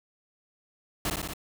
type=noise with echo; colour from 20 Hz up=pink; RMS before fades=-29 dBFS; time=1.05-1.1 s; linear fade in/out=2 ms; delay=59 ms; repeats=4; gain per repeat=-2 dB; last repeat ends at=1.336 s; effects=none